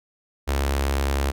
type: tone with notch filter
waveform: sawtooth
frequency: 69.2 Hz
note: C#2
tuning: 2 cents flat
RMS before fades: -23 dBFS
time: 0.47-1.32 s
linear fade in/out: 20 ms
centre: 160 Hz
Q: 0.74
effects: none